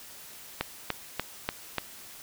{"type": "click train", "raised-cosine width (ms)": 0.3, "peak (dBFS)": -11, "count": 5, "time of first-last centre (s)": [0.61, 1.783], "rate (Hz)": 3.41, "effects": ["white hiss -47 dBFS RMS until 2.22 s"]}